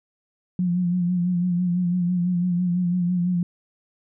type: tone with vibrato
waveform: sine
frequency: 177.6 Hz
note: F3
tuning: 29 cents sharp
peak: -19 dBFS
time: 0.59-3.43 s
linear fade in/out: 2 ms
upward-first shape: sine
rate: 6 Hz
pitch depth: 45 cents each way
effects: none